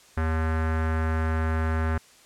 square tone with low-pass filter, 80 Hz, D#2, 49 cents sharp, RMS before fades -25 dBFS, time 0.17-1.98 s, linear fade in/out 5 ms, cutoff 1600 Hz, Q 2.8, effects white hiss -54 dBFS RMS until 2.25 s + low-pass 9000 Hz 12 dB/octave

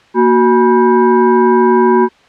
sine tone with frequency modulation, 370 Hz, F#4, in tune, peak -6 dBFS, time 0.14-2.09 s, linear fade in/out 50 ms, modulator 604 Hz, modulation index 1.1, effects white hiss -46 dBFS RMS until 2.28 s + low-pass 3000 Hz 12 dB/octave

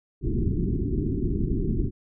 pink low-pass noise, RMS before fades -25 dBFS, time 0.21-1.91 s, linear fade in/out 50 ms, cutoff 400 Hz, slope 96 dB/octave, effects none

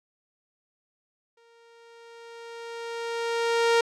sawtooth tone with exponential growth, 464.4 Hz, A#4, 7 cents flat, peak -14 dBFS, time 1.37-3.81 s, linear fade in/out 5 ms, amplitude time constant 530 ms, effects low-pass 6000 Hz 12 dB/octave

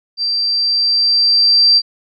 sine tone with level ramp, 4699 Hz, D8, in tune, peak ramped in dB -15 to -6 dBFS, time 0.17-1.82 s, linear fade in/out 50 ms, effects none

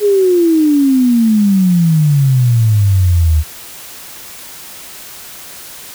sine exponential sweep, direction down, 422.1 to 74.9 Hz, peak -7 dBFS, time 0-3.44 s, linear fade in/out 50 ms, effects white hiss -32 dBFS RMS until 5.94 s

